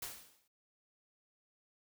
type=noise with exponential decay; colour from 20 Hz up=white; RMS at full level=-40 dBFS; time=0.02-0.48 s; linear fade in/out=5 ms; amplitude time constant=99 ms; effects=none